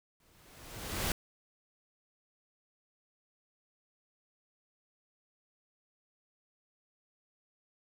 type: noise with exponential growth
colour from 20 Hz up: pink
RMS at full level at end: -30 dBFS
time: 0.2-1.12 s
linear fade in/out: 2 ms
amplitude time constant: 200 ms
effects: none